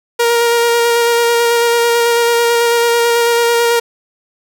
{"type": "tone with vibrato", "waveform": "sawtooth", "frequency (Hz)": 469.9, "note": "A#4", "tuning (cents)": 14, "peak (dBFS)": -6, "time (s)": [0.19, 3.8], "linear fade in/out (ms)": 10, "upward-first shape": "square", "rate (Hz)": 9.1, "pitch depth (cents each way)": 11, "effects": []}